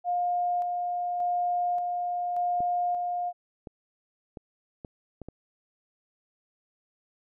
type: tone with tremolo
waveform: sine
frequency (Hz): 709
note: F5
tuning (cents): +26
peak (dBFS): -24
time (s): 0.04-3.33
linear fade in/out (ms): 50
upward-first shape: square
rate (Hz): 0.86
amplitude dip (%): 30
type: clicks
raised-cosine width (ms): 2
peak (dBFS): -26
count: 6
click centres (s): 2.605 / 3.672 / 4.372 / 4.848 / 5.217 / 5.286
effects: none